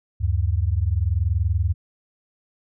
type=tone pair together; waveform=sine; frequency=75.4 / 95.97 Hz; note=D2 / G2; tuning=+46 / -36 cents; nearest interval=major third; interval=418 cents; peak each=-21 / -21 dBFS; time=0.2-1.74 s; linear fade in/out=20 ms; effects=none